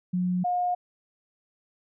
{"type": "tone pair in turn", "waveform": "sine", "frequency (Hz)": [180.5, 715.8], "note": ["F#3", "F5"], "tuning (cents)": [-43, 42], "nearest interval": "2 octaves", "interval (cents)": 2385, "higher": "second", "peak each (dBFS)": -23, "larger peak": "neither", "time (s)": [[0.13, 0.44], [0.44, 0.75]], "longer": "neither", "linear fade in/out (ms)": 10, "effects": []}